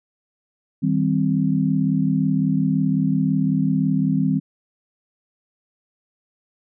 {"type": "chord", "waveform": "sine", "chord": "C minor", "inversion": "first", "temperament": "equal with one note detuned", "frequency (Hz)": [157.92, 196, 261.6], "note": ["Eb3", "G3", "C4"], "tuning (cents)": [26, 0, 0], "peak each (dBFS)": -21, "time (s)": [0.82, 4.4], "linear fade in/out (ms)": 20, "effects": []}